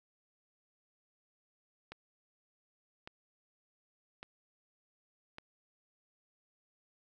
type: click train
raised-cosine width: 0.3 ms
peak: -29 dBFS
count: 4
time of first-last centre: 1.92-5.384 s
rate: 0.866 Hz
effects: none